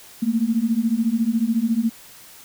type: beating tone pair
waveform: sine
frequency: 220 / 234 Hz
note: A3 / A#3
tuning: 0 / +7 cents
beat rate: 14 Hz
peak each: -21 / -20 dBFS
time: 0.22-1.9 s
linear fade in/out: 10 ms
effects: white hiss -45 dBFS RMS until 2.44 s